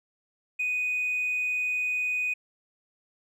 triangle tone with hard clipping, 2489 Hz, D#7, in tune, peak -25 dBFS, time 0.59-2.34 s, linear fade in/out 10 ms, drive 2 dB, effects none

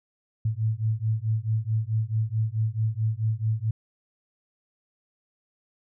sine beating tone pair, 108 / 112.6 Hz, A2 / A2, -32 / +40 cents, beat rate 4.6 Hz, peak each -26 dBFS, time 0.45-3.71 s, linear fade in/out 5 ms, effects none

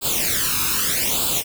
white noise with flanger, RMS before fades -21 dBFS, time 0.01-1.44 s, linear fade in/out 50 ms, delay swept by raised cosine 0.25 to 0.79 ms, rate 0.81 Hz, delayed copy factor +0.8, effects none

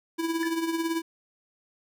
square tone with tremolo, 329.6 Hz, E4, in tune, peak -24 dBFS, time 0.18-1.02 s, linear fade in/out 20 ms, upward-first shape triangle, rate 18 Hz, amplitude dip 65%
triangle tone with exponential decay, 1723 Hz, A6, 37 cents flat, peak -25 dBFS, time 0.43-0.57 s, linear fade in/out 1 ms, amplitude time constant 30 ms
effects none

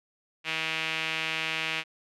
sawtooth tone with band-pass filter, 160 Hz, D#3, 49 cents sharp, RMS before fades -31 dBFS, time 0.44-1.84 s, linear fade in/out 50 ms, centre 2600 Hz, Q 3, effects none

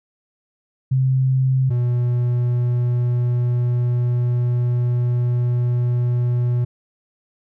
sine / triangle tone pair in turn, 131.2 / 121.88 Hz, C3 / B2, +5 / -22 cents, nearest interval minor second, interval 127 cents, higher first, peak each -14 dBFS, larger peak neither, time 0.91-1.7 / 1.7-6.65 s, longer second, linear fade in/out 10 ms, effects none

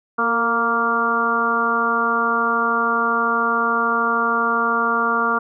harmonic tone with a mistuned harmonic, 233.1 Hz, A#3, in tune, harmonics 1 / 2 / 3 / 4 / 5 / 6, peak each -27 / -26 / -28 / -26 / -20 / -21 dBFS, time 0.18-5.39 s, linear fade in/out 10 ms, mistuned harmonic 2, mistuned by -29 cents, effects none

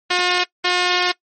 5% pulse tone pair in turn, 358.7 / 358.7 Hz, F4 / F4, +46 / +46 cents, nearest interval unison, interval 0 cents, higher neither, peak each -4 dBFS, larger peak neither, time 0.1-0.44 / 0.64-1.12 s, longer second, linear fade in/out 10 ms, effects noise-tail reverb RT60 0.1 s tail -21 dB re dry + MP3 32 kbps

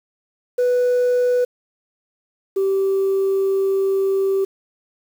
sine tone pair in turn, 493.9 / 388.3 Hz, B4 / G4, 0 / -16 cents, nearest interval major third, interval 416 cents, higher first, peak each -12 / -14 dBFS, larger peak first, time 0.58-1.45 / 2.56-4.45 s, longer second, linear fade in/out 10 ms, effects tanh soft clip ceiling -13 dBFS + 7-bit

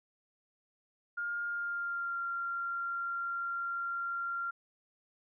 sine tone with pitch glide, 1412 to 1382.9 Hz, F6 to F6, +19 to -17 cents, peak -33 dBFS, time 1.17-4.51 s, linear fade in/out 10 ms, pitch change -36 cents, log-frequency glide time 1.46-2.2 s, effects none

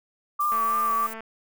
sine tone with vibrato, 1169 Hz, D6, 8 cents flat, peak -21 dBFS, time 0.39-1.07 s, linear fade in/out 10 ms, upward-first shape triangle, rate 3.1 Hz, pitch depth 48 cents each way
violet noise, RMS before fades -38 dBFS, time 0.4-1.14 s, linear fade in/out 10 ms
click train, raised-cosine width 0.5 ms, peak -24 dBFS, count 154, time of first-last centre 0.52-1.206 s, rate 223 Hz
effects none

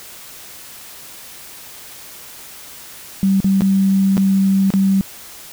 sine tone with dropouts, 193.8 Hz, G3, 20 cents flat, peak -11 dBFS, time 3.23-5.01 s, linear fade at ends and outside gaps 0 ms, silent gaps 3.403-3.444 / 3.608-3.619 / 4.17-4.178 / 4.704-4.738 s, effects white hiss -37 dBFS RMS until 5.52 s

